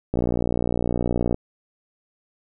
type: click train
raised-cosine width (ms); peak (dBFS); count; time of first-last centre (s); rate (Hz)
2; -9; 73; 0.14-1.344; 59.8
effects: none